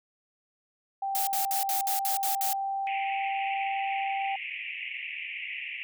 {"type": "tone", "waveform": "sine", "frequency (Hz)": 784, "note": "G5", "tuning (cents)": 0, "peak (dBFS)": -28, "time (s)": [1.02, 4.36], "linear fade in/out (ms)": 5}
{"type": "noise bursts", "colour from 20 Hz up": "blue", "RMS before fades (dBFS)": -30, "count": 8, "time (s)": [1.15, 2.53], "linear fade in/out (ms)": 0, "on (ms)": 120, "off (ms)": 60}
{"type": "band-pass noise", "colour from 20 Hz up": "white", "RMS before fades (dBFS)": -37, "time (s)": [2.87, 5.83], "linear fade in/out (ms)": 0, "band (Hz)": [2000, 2800], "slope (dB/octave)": 96}
{"effects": []}